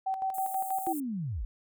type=tone with tremolo; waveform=sine; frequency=766 Hz; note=G5; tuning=40 cents flat; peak=-27 dBFS; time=0.06-0.93 s; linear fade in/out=10 ms; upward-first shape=square; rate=6.2 Hz; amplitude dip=55%
type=high-pass noise; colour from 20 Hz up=white; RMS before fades=-42 dBFS; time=0.34-1 s; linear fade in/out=2 ms; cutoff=7900 Hz; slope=48 dB/octave
type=linear sweep; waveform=sine; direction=down; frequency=349.2 to 37.02 Hz; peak=-31 dBFS; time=0.87-1.45 s; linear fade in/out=0 ms
effects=none